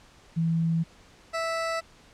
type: tone pair in turn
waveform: sine / 20% pulse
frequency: 164.81 / 657.8 Hz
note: E3 / E5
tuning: 0 / -4 cents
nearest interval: 2 octaves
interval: 2396 cents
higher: second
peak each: -22 dBFS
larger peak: neither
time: 0.36-0.84 / 1.33-1.81 s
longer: neither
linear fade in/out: 20 ms
effects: pink hiss -55 dBFS RMS until 2.13 s + low-pass 7000 Hz 12 dB/octave